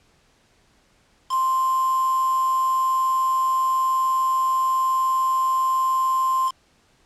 sine tone with quantisation, 1046.5 Hz, C6, in tune, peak -18 dBFS, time 1.29-6.52 s, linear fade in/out 50 ms, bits 5, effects pink hiss -60 dBFS RMS until 7.05 s + low-pass 8000 Hz 12 dB/octave

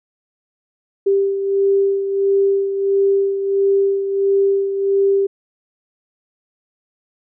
sine beating tone pair, 393.9 / 395.4 Hz, G4 / G4, +8 / +15 cents, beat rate 1.5 Hz, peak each -14 / -22 dBFS, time 1.06-5.27 s, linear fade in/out 10 ms, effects none

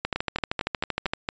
two click trains, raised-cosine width 0.3 ms, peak -9 / -11 dBFS, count 15 / 6, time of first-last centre 0.05-1.135 / 0.16-1.289 s, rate 12.9 / 4.43 Hz, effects resampled to 16000 Hz

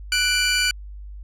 20% pulse tone pair together, 1484 / 2354 Hz, F#6 / D7, +5 / +3 cents, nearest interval minor sixth, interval 798 cents, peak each -16 dBFS, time 0.12-0.71 s, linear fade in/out 2 ms, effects added 50 Hz sine -34 dBFS peak until 1.23 s + low-pass 11000 Hz 12 dB/octave

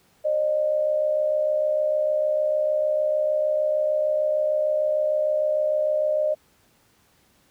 sine tone pair together, 543.4 / 610 Hz, C#5 / D#5, -35 / -34 cents, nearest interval major second, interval 201 cents, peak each -28 / -20 dBFS, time 0.24-6.35 s, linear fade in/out 20 ms, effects pink hiss -61 dBFS RMS until 7.5 s + high-pass 60 Hz 12 dB/octave

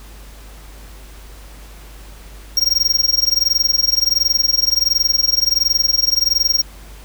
square tone with amplitude modulation, 5580 Hz, F8, 2 cents flat, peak -10 dBFS, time 2.57-6.62 s, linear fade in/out 2 ms, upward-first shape sine, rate 21.4 Hz, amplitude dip 95%, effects added 50 Hz sine -36 dBFS peak until 7.04 s + pink hiss -43 dBFS RMS until 7.04 s

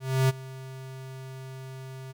square tone with ADSR envelope, 131.8 Hz, C3, 13 cents sharp, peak -19 dBFS, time 0-2.13 s, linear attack 290 ms, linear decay 25 ms, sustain -20 dB, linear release 24 ms, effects none

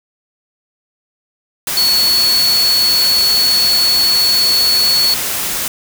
sine tone in noise, 4403 Hz, C#8, 13 cents flat, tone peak -10 dBFS, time 1.77-5.14 s, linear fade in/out 2 ms, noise white, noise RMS -19 dBFS, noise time 1.67-5.68 s, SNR +6 dB, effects none

